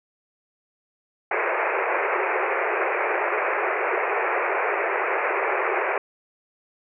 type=band-pass noise; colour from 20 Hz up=pink; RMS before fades=-24 dBFS; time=1.31-5.98 s; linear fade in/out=2 ms; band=360 to 2500 Hz; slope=96 dB/octave; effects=none